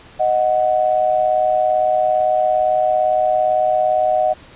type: tone pair together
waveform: sine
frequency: 622.3 / 740 Hz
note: D#5 / F#5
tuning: 0 / 0 cents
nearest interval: minor third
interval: 300 cents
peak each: -16 dBFS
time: 0.19-4.34 s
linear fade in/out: 20 ms
effects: pink hiss -43 dBFS RMS until 4.55 s + resampled to 8000 Hz